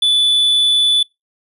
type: tone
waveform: triangle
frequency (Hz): 3475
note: A7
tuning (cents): -22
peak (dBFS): -9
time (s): 0.02-1.03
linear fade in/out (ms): 5
effects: noise-tail reverb RT60 0.2 s tail -25 dB re dry + resampled to 32000 Hz